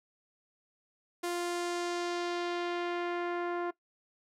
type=tone with low-pass filter sweep; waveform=sawtooth; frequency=349.2 Hz; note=F4; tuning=in tune; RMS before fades=-34 dBFS; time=1.23-3.71 s; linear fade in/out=10 ms; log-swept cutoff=12000 to 1400 Hz; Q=1.1; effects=noise-tail reverb RT60 0.1 s tail -19 dB re dry